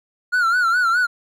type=tone with vibrato; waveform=triangle; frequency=1414 Hz; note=F6; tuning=21 cents sharp; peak=-13 dBFS; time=0.32-1.07 s; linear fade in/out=20 ms; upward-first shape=sine; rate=4.8 Hz; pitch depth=100 cents each way; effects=none